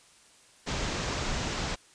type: low-pass noise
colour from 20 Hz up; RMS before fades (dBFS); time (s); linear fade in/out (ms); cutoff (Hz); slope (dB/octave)
pink; -32; 0.66-1.76; 20; 7300; 48
effects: white hiss -58 dBFS RMS until 1.94 s + resampled to 22050 Hz